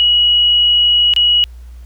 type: tone with dropouts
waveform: sine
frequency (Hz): 2913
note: F#7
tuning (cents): -28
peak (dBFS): -8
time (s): 0-1.44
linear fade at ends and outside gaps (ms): 0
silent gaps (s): 1.137-1.163
effects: added 60 Hz sine -31 dBFS peak until 1.85 s + pink hiss -53 dBFS RMS until 1.85 s